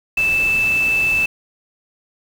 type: tone in noise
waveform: sine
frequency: 2637 Hz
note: E7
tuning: in tune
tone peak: -14 dBFS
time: 0.17-1.26 s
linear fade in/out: 5 ms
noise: pink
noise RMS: -31 dBFS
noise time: 0.17-1.26 s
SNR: +14 dB
effects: none